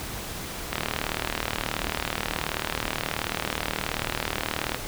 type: click train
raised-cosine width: 0.3 ms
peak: -9 dBFS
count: 156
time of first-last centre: 0.73-4.746 s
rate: 38.6 Hz
effects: pink hiss -35 dBFS RMS until 4.87 s